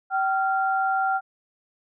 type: tone pair together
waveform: sine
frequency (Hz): 770 / 1387.1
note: G5 / F6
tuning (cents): -31 / -12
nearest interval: minor seventh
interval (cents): 1019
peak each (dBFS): -22 / -25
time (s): 0.1-1.21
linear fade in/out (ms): 50
effects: none